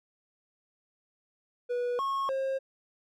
triangle tone with pitch steps, 487.8 / 1092 / 535 Hz, B4 / C#6 / C5, -21 / -26 / +38 cents, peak -26 dBFS, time 1.69-2.59 s, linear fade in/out 20 ms, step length 300 ms, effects none

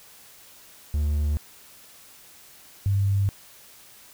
triangle / sine tone pair in turn, 74.2 / 99.05 Hz, D2 / G2, +18 / +18 cents, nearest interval perfect fourth, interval 500 cents, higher second, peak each -19 dBFS, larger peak neither, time 0.94-1.37 / 2.86-3.29 s, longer neither, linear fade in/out 0 ms, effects white hiss -50 dBFS RMS until 4.13 s

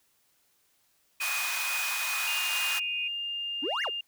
pink high-pass noise, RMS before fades -33 dBFS, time 1.2-2.8 s, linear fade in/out 20 ms, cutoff 960 Hz, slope 24 dB/octave
sine tone with tremolo, 2489 Hz, D#7, in tune, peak -30 dBFS, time 1.2-3.08 s, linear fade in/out 5 ms, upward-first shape sine, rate 2.2 Hz, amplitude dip 25%
sine tone, 2809 Hz, F7, 9 cents sharp, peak -31 dBFS, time 2.27-4.01 s, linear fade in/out 5 ms
triangle exponential two-way sweep, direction up then down, 246.9 to 2253 to 334.2 Hz, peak -28 dBFS, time 3.62-3.9 s, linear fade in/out 20 ms, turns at 3.83 s
effects white hiss -69 dBFS RMS until 4.07 s

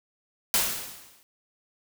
white noise with exponential decay, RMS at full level -21 dBFS, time 0.54-1.23 s, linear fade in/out 0 ms, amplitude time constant 150 ms, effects none

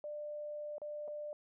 sine tone with dropouts, 595 Hz, D5, 22 cents sharp, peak -40 dBFS, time 0.04-1.33 s, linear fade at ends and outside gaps 1 ms, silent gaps 0.782-0.817 / 1.078-1.081 s, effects none

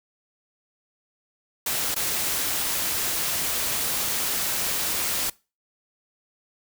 white noise with dropouts, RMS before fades -26 dBFS, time 1.66-5.3 s, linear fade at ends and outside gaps 5 ms, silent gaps 1.945-1.961 s, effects noise-tail reverb RT60 0.3 s tail -23 dB re dry

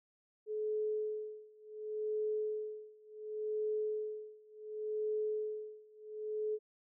sine tone with tremolo, 428.2 Hz, A4, 47 cents flat, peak -32 dBFS, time 0.46-6.59 s, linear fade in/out 50 ms, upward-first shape sine, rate 0.69 Hz, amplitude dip 95%, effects none

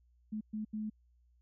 sine tone bursts at uneven times, 214.7 Hz, A3, 42 cents flat, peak -35 dBFS, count 3, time 0.32-0.41 / 0.53-0.65 / 0.73-0.9 s, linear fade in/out 10 ms, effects added 60 Hz sine -65 dBFS peak until 1.41 s

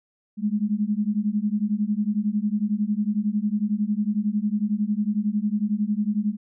sine beating tone pair, 203.8 / 214.8 Hz, G#3 / A3, -32 / -41 cents, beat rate 11 Hz, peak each -24 dBFS, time 0.37-6.37 s, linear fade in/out 50 ms, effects none

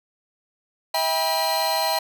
45% pulse tone cluster, 645 / 795 / 972 / 4165 Hz, E5 / G5 / B5 / C8, -38 / +24 / -28 / -9 cents, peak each -26 dBFS, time 0.94-1.99 s, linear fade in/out 5 ms, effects none

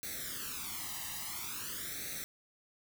white noise with flanger, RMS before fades -41 dBFS, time 0.03-2.24 s, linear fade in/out 0 ms, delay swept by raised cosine 0.49 to 1.04 ms, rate 0.49 Hz, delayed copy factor +0.9, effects none

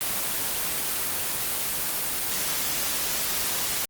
white noise, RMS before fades -27 dBFS, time 0.01-3.85 s, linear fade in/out 0 ms, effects Opus 24 kbps

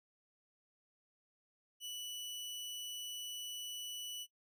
sawtooth tone, 2960 Hz, F#7, in tune, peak -39 dBFS, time 1.8-4.27 s, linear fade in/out 50 ms, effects noise-tail reverb RT60 0.1 s tail -18 dB re dry

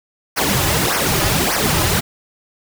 pink noise with flanger, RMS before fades -17 dBFS, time 0.36-2.01 s, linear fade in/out 20 ms, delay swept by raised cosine 0.26 to 4.46 ms, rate 1.7 Hz, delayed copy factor -0.85, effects none

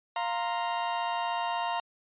40% pulse chord, F suspended fourth, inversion none, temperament just, 698.5 / 931.3 / 1047.7 Hz, F5 / Bb5 / C6, 0 / -2 / +2 cents, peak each -32 / -31 / -35 dBFS, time 0.16-1.8 s, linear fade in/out 2 ms, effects resampled to 8000 Hz

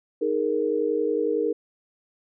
sine chord, D# suspended fourth, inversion none, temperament equal, 311.1 / 415.3 / 466.2 Hz, D#4 / G#4 / A#4, 0 / 0 / 0 cents, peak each -28 / -26 / -24 dBFS, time 0.21-1.53 s, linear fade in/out 10 ms, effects none

